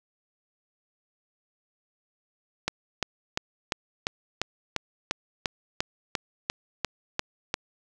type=click train; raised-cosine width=0.2 ms; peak=-8 dBFS; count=15; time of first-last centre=2.68-7.541 s; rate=2.88 Hz; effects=none